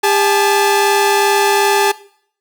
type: tone pair together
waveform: sawtooth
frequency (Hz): 401.2 / 865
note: G4 / A5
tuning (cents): +40 / -30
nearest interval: octave + minor second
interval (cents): 1330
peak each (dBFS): -10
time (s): 0.03-1.92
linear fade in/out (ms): 10
effects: noise-tail reverb RT60 0.6 s tail -19 dB re dry